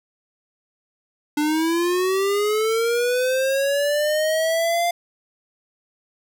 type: linear sweep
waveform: square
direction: up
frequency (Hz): 293.6 to 698.5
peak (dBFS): -19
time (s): 1.37-4.91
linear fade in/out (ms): 5
effects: none